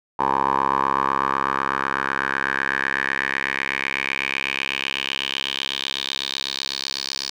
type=tone with band-pass filter sweep; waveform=10% pulse; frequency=68 Hz; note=C#2; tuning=33 cents flat; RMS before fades=-24 dBFS; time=0.19-7.3 s; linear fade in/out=5 ms; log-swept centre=910 to 4800 Hz; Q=4.2; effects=none